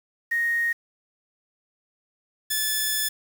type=tone pair in turn; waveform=sine / 5% pulse; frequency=1864.7 / 1734.5 Hz; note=A#6 / A6; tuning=0 / -25 cents; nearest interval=minor second; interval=125 cents; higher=first; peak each=-21 / -12 dBFS; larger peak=second; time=0.31-0.73 / 2.5-3.09 s; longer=second; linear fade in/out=10 ms; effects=7-bit